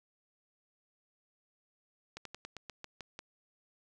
slowing click train, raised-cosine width 0.2 ms, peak -26 dBFS, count 9, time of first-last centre 2.17-3.191 s, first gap 83 ms, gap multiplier 1.12, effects none

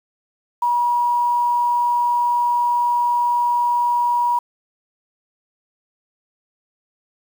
sine tone with quantisation, 962 Hz, B5, 46 cents flat, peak -15 dBFS, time 0.62-4.39 s, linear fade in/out 5 ms, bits 7, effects none

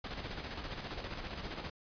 pink noise with tremolo, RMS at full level -40 dBFS, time 0.04-1.7 s, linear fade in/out 5 ms, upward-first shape square, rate 15 Hz, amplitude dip 45%, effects resampled to 11025 Hz

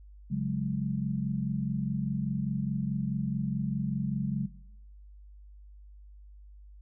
sine chord, C# suspended fourth, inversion none, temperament equal with one note detuned, 138.59 / 182.87 / 207.7 Hz, C#3 / F#3 / G#3, 0 / -20 / 0 cents, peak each -32 dBFS, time 0.3-4.47 s, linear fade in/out 20 ms, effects noise-tail reverb RT60 0.8 s tail -18 dB re dry + added 50 Hz sine -48 dBFS peak until 6.81 s

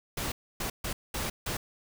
pink noise bursts at uneven times, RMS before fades -33 dBFS, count 5, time 0.17-0.32 / 0.6-0.7 / 0.84-0.93 / 1.14-1.3 / 1.46-1.57 s, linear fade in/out 5 ms, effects none

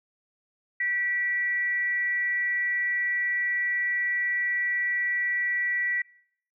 sine tone with frequency modulation, 1946 Hz, B6, 26 cents flat, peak -24 dBFS, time 0.8-6.02 s, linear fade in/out 5 ms, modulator 390 Hz, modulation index 0.23, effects noise-tail reverb RT60 0.7 s tail -25 dB re dry

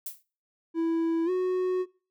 violet noise with exponential decay, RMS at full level -31 dBFS, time 0.06-0.23 s, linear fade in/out 5 ms, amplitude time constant 36 ms
triangle tone with pitch glide, 329.6 to 367.8 Hz, E4 to F#4, 0 to -10 cents, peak -22 dBFS, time 0.74-1.86 s, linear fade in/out 50 ms, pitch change +190 cents, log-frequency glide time 1.25-1.3 s
effects noise-tail reverb RT60 0.4 s tail -23 dB re dry

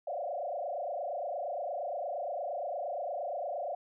sine tone with frequency modulation, 640 Hz, D#5, 49 cents sharp, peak -33 dBFS, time 0.07-3.75 s, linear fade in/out 5 ms, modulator 28.6 Hz, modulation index 3.2, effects none

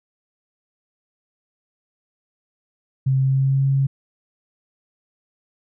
sine tone with pitch glide, 133.1 to 136.37 Hz, C3 to C#3, +30 to -28 cents, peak -15 dBFS, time 3.06-3.87 s, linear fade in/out 10 ms, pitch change +42 cents, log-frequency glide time 3.19-3.65 s, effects none

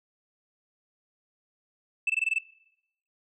sine tone bursts, 2637 Hz, E7, in tune, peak -20 dBFS, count 7, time 2.07-2.386 s, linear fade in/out 5 ms, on 28 ms, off 20 ms, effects noise-tail reverb RT60 0.8 s tail -22 dB re dry + tanh soft clip ceiling -20 dBFS

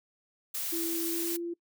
blue noise, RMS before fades -34 dBFS, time 0.54-1.37 s, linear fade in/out 10 ms
sine tone with pitch glide, 333.3 to 342.1 Hz, E4 to F4, +19 to -36 cents, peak -32 dBFS, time 0.72-1.54 s, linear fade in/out 10 ms, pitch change +45 cents, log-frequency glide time 1.11-1.4 s
effects noise-tail reverb RT60 0.1 s tail -23 dB re dry

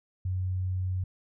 sine tone, 92.5 Hz, F#2, in tune, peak -27 dBFS, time 0.25-1.04 s, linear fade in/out 5 ms, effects none

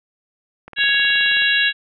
click train, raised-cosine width 0.5 ms, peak -22 dBFS, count 15, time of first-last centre 0.68-1.421 s, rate 18.9 Hz
harmonic tone, 555 Hz, C#5, 2 cents sharp, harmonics 3 / 4 / 5 / 6 / 7, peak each -17 / -27 / -19 / -23 / -22 dBFS, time 0.76-1.73 s, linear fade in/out 50 ms
effects none

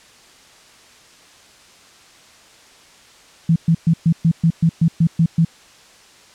sine tone bursts, 164.81 Hz, E3, in tune, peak -10 dBFS, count 11, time 3.49-5.449 s, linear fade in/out 5 ms, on 69 ms, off 120 ms, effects white hiss -47 dBFS RMS until 6.34 s + low-pass 7000 Hz 12 dB/octave

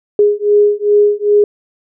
sine beating tone pair, 412.6 / 415.1 Hz, G#4 / G#4, -11 / -1 cents, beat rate 2.5 Hz, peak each -11 dBFS, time 0.19-1.44 s, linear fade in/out 2 ms, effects none

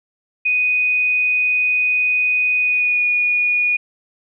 sine tone with pitch glide, 2489 to 2453 Hz, D#7 to D#7, 0 to -25 cents, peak -14 dBFS, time 0.45-3.77 s, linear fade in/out 10 ms, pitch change -25 cents, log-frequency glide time 2.58-3.06 s, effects none

